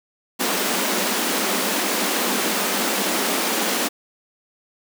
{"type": "high-pass noise", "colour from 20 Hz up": "pink", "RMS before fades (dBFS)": -22, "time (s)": [0.39, 3.89], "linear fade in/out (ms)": 20, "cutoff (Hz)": 190, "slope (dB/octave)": 96, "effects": []}